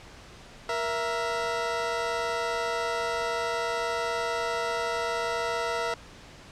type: tone pair together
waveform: 20% pulse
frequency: 470 / 664.7 Hz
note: A#4 / E5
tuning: +14 / +14 cents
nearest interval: tritone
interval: 600 cents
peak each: -25 dBFS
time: 0.69-5.94 s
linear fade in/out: 2 ms
effects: pink hiss -48 dBFS RMS until 6.51 s + low-pass 6000 Hz 12 dB/octave